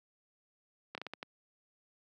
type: slowing click train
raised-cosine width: 0.3 ms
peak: -24 dBFS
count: 6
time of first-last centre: 0.95-1.229 s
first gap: 28 ms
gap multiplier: 1.35
effects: high-pass 200 Hz 12 dB/octave